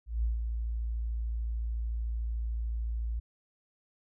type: tone with ADSR envelope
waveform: sine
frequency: 56.8 Hz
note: A#1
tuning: 44 cents flat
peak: -25 dBFS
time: 0.06-3.2 s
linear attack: 170 ms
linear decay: 150 ms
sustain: -5 dB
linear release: 12 ms
effects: none